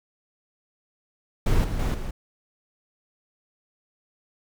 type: noise with level steps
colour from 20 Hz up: brown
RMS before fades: -20 / -28 / -23 / -31 dBFS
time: 1.46-2.11 s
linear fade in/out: 5 ms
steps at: 1.64 / 1.79 / 1.94 s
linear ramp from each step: 5 ms
effects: none